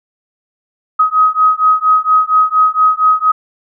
sine beating tone pair, 1261 / 1265.3 Hz, D#6 / D#6, +23 / +29 cents, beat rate 4.3 Hz, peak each -11 dBFS, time 0.99-3.32 s, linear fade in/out 10 ms, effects none

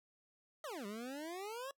25% pulse exponential two-way sweep, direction down then up, 659 to 196 to 564 Hz, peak -39 dBFS, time 0.64-1.71 s, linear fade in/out 2 ms, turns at 0.86 s, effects noise-tail reverb RT60 0.1 s tail -23 dB re dry

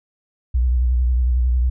sine tone with vibrato, 61.74 Hz, B1, in tune, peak -14 dBFS, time 0.54-1.7 s, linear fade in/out 10 ms, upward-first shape triangle, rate 11 Hz, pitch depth 84 cents each way, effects none

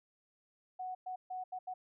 sine tone bursts at uneven times, 740 Hz, F#5, in tune, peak -38 dBFS, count 5, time 0.79-0.95 / 1.06-1.16 / 1.3-1.44 / 1.52-1.59 / 1.67-1.74 s, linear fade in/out 10 ms, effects none

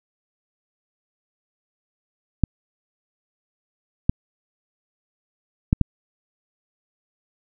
clicks, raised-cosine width 5 ms, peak -3 dBFS, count 4, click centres 2.437 / 4.095 / 5.729 / 5.813 s, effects none

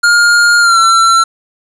square tone with pitch glide, 1415 to 1348.8 Hz, F6 to E6, +22 to +39 cents, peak -6 dBFS, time 0.03-1.24 s, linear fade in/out 10 ms, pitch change -83 cents, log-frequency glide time 0.6-0.79 s, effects resampled to 22050 Hz + 7-bit

